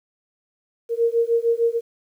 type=beating tone pair; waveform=sine; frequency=461.3 / 467.9 Hz; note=A#4 / A#4; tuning=-18 / +6 cents; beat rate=6.6 Hz; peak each=-20 dBFS; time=0.89-1.81 s; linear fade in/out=50 ms; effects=9-bit